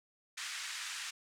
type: band-pass noise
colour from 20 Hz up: pink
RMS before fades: -42 dBFS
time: 0.37-1.11 s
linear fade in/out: 10 ms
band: 1400 to 8500 Hz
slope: 24 dB/octave
effects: none